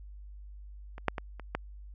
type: clicks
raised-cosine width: 0.5 ms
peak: -29 / -10 / -19 / -28 / -15 dBFS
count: 5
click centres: 0.981 / 1.083 / 1.182 / 1.397 / 1.55 s
effects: added 50 Hz sine -44 dBFS peak until 1.94 s